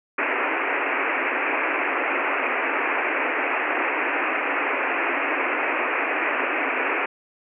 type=band-pass noise; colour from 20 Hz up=white; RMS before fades=-24 dBFS; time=0.18-7.06 s; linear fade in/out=5 ms; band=260 to 2600 Hz; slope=96 dB/octave; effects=none